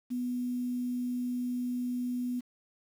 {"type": "tone with quantisation", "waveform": "sine", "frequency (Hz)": 246.9, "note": "B3", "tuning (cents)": 0, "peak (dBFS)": -30, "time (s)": [0.1, 2.41], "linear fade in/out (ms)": 20, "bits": 9, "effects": []}